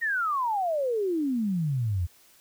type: exponential sweep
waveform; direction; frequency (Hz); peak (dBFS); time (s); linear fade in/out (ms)
sine; down; 1899 to 81.8; -24; 0.01-2.07; 20
effects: white hiss -58 dBFS RMS until 2.4 s